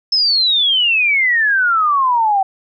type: exponential sweep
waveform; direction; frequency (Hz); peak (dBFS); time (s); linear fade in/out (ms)
sine; down; 5274 to 758; -11; 0.12-2.43; 5
effects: none